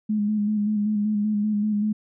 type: tone with vibrato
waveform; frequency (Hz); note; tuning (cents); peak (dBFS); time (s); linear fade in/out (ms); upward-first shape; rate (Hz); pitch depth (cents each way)
sine; 210; G#3; +19; -20; 0.09-1.93; 10; square; 5.2; 29
effects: none